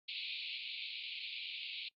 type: band-pass noise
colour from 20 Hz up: pink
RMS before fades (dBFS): -43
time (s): 0.08-1.89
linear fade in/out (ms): 10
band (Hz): 2300 to 4400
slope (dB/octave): 96
effects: noise-tail reverb RT60 0.1 s tail -23 dB re dry + Opus 48 kbps